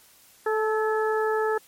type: harmonic tone with a mistuned harmonic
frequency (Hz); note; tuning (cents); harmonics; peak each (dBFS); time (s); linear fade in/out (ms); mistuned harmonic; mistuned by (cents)
435.9; A4; -16; 1 / 2 / 3 / 4; -23 / -29 / -31 / -32; 0.46-1.58; 5; 4; -31
effects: white hiss -55 dBFS RMS until 1.67 s + MP3 64 kbps